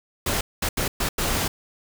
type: noise bursts at uneven times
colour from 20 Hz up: pink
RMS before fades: -24 dBFS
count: 5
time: 0.26-0.41 / 0.62-0.69 / 0.77-0.88 / 1-1.09 / 1.18-1.48 s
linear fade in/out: 5 ms
effects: none